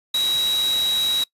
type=tone in noise; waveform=sine; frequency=3854 Hz; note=B7; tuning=43 cents flat; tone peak=-18 dBFS; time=0.14-1.24 s; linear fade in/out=5 ms; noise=white; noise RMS=-30 dBFS; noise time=0.14-1.24 s; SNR=+9 dB; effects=noise-tail reverb RT60 0.1 s tail -22 dB re dry + resampled to 32000 Hz